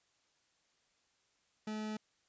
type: tone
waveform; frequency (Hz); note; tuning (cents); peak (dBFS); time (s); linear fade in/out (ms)
40% pulse; 215; A3; -40; -37; 1.67-1.97; 5
effects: white hiss -75 dBFS RMS until 2.28 s + resampled to 16000 Hz